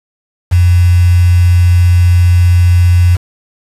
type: tone with quantisation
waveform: sine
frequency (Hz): 88.5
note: F2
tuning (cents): +23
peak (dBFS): -4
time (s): 0.51-3.17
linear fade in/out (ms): 20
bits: 4
effects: resampled to 32000 Hz